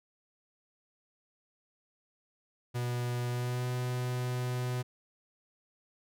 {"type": "tone with pitch glide", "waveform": "45% pulse", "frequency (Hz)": [122.2, 124.84], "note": ["B2", "B2"], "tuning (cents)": [-18, 19], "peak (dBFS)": -31, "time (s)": [2.74, 4.83], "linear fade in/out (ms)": 20, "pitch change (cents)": 37, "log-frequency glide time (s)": [3.3, 3.66], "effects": []}